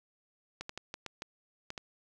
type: clicks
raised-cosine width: 0.2 ms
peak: -22 dBFS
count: 8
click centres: 0.61 / 0.694 / 0.776 / 0.941 / 1.063 / 1.221 / 1.704 / 1.778 s
effects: none